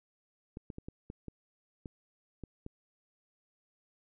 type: clicks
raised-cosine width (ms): 3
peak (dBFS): -29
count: 9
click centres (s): 0.571 / 0.702 / 0.784 / 0.885 / 1.101 / 1.283 / 1.858 / 2.437 / 2.664
effects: none